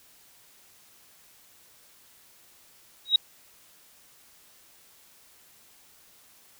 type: tone with exponential growth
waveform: sine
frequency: 3818 Hz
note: A#7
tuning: 41 cents sharp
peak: -12 dBFS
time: 3.05-3.16 s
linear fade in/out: 5 ms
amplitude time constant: 22 ms
effects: white hiss -57 dBFS RMS until 6.59 s